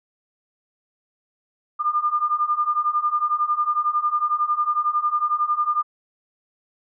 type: beating tone pair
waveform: sine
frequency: 1200 / 1211 Hz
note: D6 / D#6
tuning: +37 / -47 cents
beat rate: 11 Hz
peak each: -23 / -21 dBFS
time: 1.79-5.83 s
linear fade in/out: 20 ms
effects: none